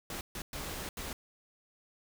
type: noise bursts at uneven times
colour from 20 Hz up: pink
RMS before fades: -40 dBFS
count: 4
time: 0.1-0.21 / 0.35-0.42 / 0.53-0.89 / 0.97-1.13 s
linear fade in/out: 2 ms
effects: none